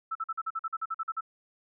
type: tone bursts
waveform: sine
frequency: 1318.5 Hz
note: E6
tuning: in tune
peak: -29 dBFS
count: 13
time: 0.11-1.209 s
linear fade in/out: 10 ms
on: 43 ms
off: 45 ms
effects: none